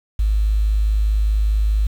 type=tone with quantisation; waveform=sine; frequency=52.4 Hz; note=G#1; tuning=16 cents sharp; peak=-14 dBFS; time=0.19-1.87 s; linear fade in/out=5 ms; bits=7; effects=none